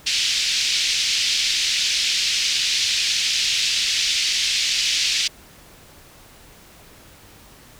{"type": "band-pass noise", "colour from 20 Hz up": "white", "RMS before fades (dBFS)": -21, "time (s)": [0.06, 5.28], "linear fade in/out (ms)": 10, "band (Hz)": [2400, 5500], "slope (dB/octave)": 24, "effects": ["pink hiss -47 dBFS RMS until 7.79 s"]}